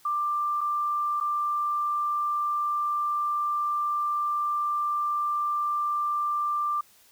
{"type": "tone with dropouts", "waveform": "sine", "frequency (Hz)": 1184, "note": "D6", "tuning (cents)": 14, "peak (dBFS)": -24, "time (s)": [0.05, 6.81], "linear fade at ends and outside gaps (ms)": 5, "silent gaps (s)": [[0.609, 0.612], [1.202, 1.209]], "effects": ["white hiss -58 dBFS RMS until 7.11 s"]}